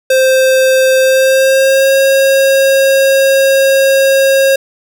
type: tone with pitch glide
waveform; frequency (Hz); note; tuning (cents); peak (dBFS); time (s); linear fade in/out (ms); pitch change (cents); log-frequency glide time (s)
square; 523.3 to 541.4; C5 to C#5; 0 to -41; -7; 0.1-4.56; 5; +59; 0.99-1.95
effects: none